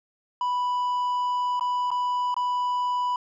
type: tone with dropouts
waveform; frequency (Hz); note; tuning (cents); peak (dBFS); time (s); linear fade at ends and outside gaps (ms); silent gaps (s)
triangle; 987.8; B5; 0; -21; 0.41-3.16; 2; 1.596-1.609 / 1.905-1.914 / 2.343-2.365
effects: resampled to 16000 Hz